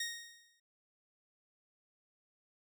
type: tone with exponential decay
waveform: 15% pulse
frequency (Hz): 1864.7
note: A#6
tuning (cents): 0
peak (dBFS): -28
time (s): 0-0.6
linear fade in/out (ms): 5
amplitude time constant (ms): 130
effects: none